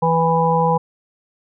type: harmonic tone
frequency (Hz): 164.81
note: E3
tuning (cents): 0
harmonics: 1 / 3 / 5 / 6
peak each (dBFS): -19 / -19 / -19 / -19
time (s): 0.02-0.78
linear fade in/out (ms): 10
effects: none